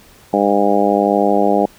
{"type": "harmonic tone", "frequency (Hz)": 101.4, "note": "G#2", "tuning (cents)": -41, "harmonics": [2, 3, 4, 5, 6, 7, 8], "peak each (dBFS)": [-19, -19, -19, -19, -19, -19, -19], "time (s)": [0.33, 1.66], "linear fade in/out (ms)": 5, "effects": ["pink hiss -46 dBFS RMS until 1.78 s"]}